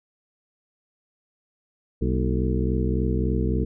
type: harmonic tone with a mistuned harmonic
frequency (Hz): 63.5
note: B1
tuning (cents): +49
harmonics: 1 / 2 / 3 / 4 / 5 / 6 / 7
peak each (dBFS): -24 / -27 / -29 / -30 / -31 / -32 / -32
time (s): 2.01-3.65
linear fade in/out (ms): 10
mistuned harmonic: 4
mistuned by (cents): -120
effects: none